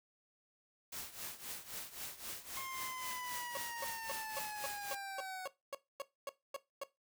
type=noise with tremolo; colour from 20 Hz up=white; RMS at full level=-43 dBFS; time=0.92-4.95 s; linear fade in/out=5 ms; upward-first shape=triangle; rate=3.8 Hz; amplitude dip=85%
type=linear sweep; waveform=25% pulse; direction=down; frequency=1071 to 740 Hz; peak=-39 dBFS; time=2.57-5.46 s; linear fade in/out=0 ms
type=tone bursts; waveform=30% pulse; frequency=554.4 Hz; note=C#5; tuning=in tune; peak=-36 dBFS; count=13; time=3.55-6.836 s; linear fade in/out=2 ms; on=22 ms; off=250 ms
effects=noise-tail reverb RT60 0.2 s tail -17 dB re dry